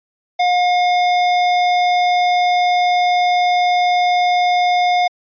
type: tone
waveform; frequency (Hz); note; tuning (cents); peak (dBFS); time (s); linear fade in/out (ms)
square; 716; F5; +43; -13; 0.39-5.08; 10
effects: resampled to 11025 Hz